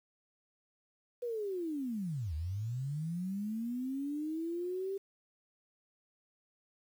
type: linear two-way sweep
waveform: sine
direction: down then up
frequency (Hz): 493.9 to 73.5 to 395.9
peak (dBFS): -34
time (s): 1.22-4.98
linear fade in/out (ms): 10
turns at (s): 2.34
effects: 10-bit